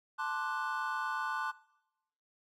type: chord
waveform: triangle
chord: D dominant seventh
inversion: second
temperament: equal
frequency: 880 / 1046.5 / 1174.7 / 1480 Hz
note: A5 / C6 / D6 / F#6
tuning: 0 / 0 / 0 / 0 cents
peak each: -37 / -37 / -38 / -36 dBFS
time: 0.18-1.52 s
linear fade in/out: 20 ms
effects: noise-tail reverb RT60 0.9 s tail -21 dB re dry + AAC 64 kbps